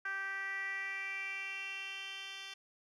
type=tone with band-pass filter sweep; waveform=10% pulse; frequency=390.1 Hz; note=G4; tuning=8 cents flat; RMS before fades=-41 dBFS; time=0.05-2.54 s; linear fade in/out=5 ms; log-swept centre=1600 to 3600 Hz; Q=5.3; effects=none